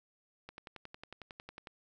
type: click train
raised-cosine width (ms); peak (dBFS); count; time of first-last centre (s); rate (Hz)
0.3; -30; 14; 0.49-1.672; 11
effects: none